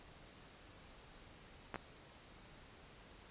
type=clicks; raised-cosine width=0.5 ms; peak=-26 dBFS; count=2; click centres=1.743 / 1.758 s; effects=pink hiss -59 dBFS RMS until 3.3 s + resampled to 8000 Hz